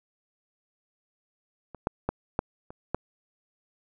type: clicks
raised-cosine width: 1 ms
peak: -27 / -11 / -12 / -10 / -28 / -12 dBFS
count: 6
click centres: 1.747 / 1.871 / 2.09 / 2.391 / 2.705 / 2.946 s
effects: none